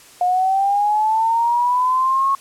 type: linear sweep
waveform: sine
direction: up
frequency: 712 to 1100 Hz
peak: -14 dBFS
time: 0.21-2.35 s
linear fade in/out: 2 ms
effects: white hiss -45 dBFS RMS until 2.4 s + low-pass 11000 Hz 12 dB/octave